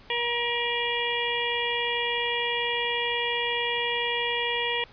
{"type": "harmonic tone", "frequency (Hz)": 475.6, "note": "A#4", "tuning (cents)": 35, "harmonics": [1, 2, 4, 5, 6, 7], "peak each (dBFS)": [-32, -32, -32, -32, -32, -32], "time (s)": [0.1, 4.84], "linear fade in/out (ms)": 2, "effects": ["pink hiss -52 dBFS RMS until 4.92 s", "resampled to 11025 Hz"]}